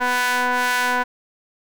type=ring-modulated tone; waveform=sawtooth; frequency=248.2 Hz; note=B3; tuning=9 cents sharp; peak=-11 dBFS; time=0-1.04 s; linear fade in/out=20 ms; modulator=1240 Hz; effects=none

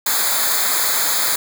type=noise with comb filter; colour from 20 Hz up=white; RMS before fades=-18 dBFS; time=0.06-1.36 s; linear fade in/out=5 ms; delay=0.35 ms; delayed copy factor=-1; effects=none

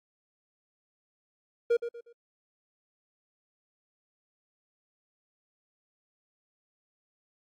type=tone with echo; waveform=triangle; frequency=471.5 Hz; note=A#4; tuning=20 cents sharp; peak=-19 dBFS; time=1.7-1.77 s; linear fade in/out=10 ms; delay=120 ms; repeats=3; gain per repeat=-10 dB; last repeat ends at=2.13 s; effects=AAC 48 kbps

